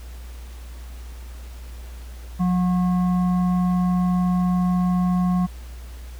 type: tone with frequency modulation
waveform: sine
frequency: 180 Hz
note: F#3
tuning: 47 cents flat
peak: -17 dBFS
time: 2.39-5.47 s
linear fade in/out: 20 ms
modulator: 906 Hz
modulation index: 0.34
effects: added 60 Hz sine -34 dBFS peak until 6.19 s + pink hiss -48 dBFS RMS until 6.19 s